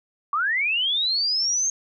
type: linear sweep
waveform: sine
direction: up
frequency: 1108.7 to 6460 Hz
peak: -20 dBFS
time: 0.33-1.7 s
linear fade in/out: 2 ms
effects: none